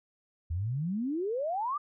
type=exponential sweep; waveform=sine; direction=up; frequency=77.78 to 1229 Hz; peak=-29 dBFS; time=0.5-1.78 s; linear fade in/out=10 ms; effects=none